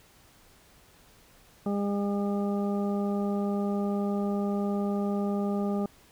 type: harmonic tone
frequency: 202.1 Hz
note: G#3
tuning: 47 cents flat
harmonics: 1 / 2 / 3 / 4 / 6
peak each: -27 / -33 / -37 / -39 / -43 dBFS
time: 1.66-5.86 s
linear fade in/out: 2 ms
effects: pink hiss -58 dBFS RMS until 6.11 s